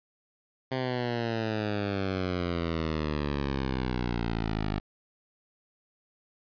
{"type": "exponential sweep", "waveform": "10% pulse", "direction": "down", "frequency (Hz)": [131.7, 50.7], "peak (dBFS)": -20, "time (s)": [0.71, 4.8], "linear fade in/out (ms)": 10, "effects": ["resampled to 11025 Hz"]}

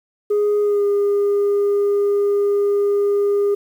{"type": "tone with pitch glide", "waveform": "sine", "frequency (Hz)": [414.7, 405.7], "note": ["G#4", "G#4"], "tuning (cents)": [-3, -41], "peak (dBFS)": -12, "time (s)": [0.3, 3.55], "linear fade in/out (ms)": 10, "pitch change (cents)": -38, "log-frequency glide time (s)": [0.62, 0.84], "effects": ["tanh soft clip ceiling -13 dBFS", "8-bit"]}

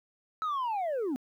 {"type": "linear sweep", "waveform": "sine", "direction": "down", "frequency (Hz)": [1308, 240], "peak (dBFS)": -26, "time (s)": [0.42, 1.16], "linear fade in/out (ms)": 0, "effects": ["tanh soft clip ceiling -28 dBFS", "11-bit"]}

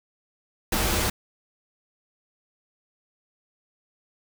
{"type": "noise with comb filter", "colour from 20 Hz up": "pink", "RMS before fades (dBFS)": -24, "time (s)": [0.72, 1.1], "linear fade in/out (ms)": 5, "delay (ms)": 7.3, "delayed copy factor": -0.7, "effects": []}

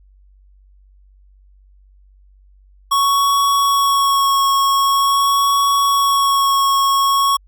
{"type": "tone with vibrato", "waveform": "square", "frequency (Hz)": 1108.7, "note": "C#6", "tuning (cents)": 0, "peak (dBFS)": -13, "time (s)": [2.91, 7.37], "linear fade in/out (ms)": 10, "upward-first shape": "sine", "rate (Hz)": 0.45, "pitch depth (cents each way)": 15, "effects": ["added 48 Hz sine -46 dBFS peak until 7.47 s"]}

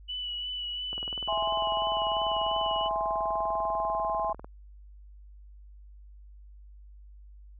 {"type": "tone with vibrato", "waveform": "sine", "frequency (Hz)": 2960, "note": "F#7", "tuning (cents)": 0, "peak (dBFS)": -32, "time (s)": [0.08, 2.89], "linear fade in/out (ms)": 20, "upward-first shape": "sine", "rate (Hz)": 2.9, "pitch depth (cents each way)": 20}
{"type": "click train", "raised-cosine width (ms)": 1, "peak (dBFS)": -28, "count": 72, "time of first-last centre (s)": [0.93, 4.445], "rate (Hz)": 20.2}
{"type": "chord", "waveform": "sine", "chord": "E augmented", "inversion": "none", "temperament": "equal", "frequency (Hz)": [659.3, 830.6, 1046.5], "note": ["E5", "G#5", "B#5"], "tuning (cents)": [0, 0, 0], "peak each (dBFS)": -31, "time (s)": [1.28, 4.33], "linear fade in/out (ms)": 5}
{"effects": ["added 50 Hz sine -47 dBFS peak until 7.59 s"]}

